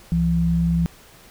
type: tone pair together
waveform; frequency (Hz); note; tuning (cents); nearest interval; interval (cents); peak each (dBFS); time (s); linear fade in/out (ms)
sine; 66.91 / 168.6; C2 / E3; +39 / +39; octave + major third; 1600; -24 / -17; 0.12-0.86; 0
effects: pink hiss -48 dBFS RMS until 1.3 s